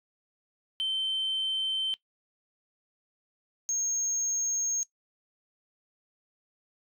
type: tone pair in turn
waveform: sine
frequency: 3097 / 6496 Hz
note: G7 / G#8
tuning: -22 / -39 cents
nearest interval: octave + minor second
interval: 1283 cents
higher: second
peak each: -25 / -25 dBFS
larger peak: neither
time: 0.8-1.94 / 3.69-4.83 s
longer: neither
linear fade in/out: 0 ms
effects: noise-tail reverb RT60 0.1 s tail -20 dB re dry + tanh soft clip ceiling -24 dBFS